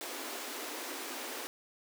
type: high-pass noise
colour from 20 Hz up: pink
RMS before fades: -41 dBFS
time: 0.01-1.47 s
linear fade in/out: 0 ms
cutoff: 250 Hz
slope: 96 dB/octave
effects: none